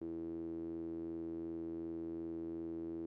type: tone with band-pass filter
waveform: sawtooth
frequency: 82.7 Hz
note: E2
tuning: 6 cents sharp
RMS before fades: -43 dBFS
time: 0.01-3.06 s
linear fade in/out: 5 ms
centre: 340 Hz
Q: 8.9
effects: none